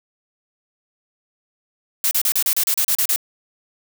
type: noise bursts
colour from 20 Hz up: blue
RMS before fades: -18 dBFS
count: 11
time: 2.04-3.161 s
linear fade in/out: 2 ms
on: 71 ms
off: 34 ms
effects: none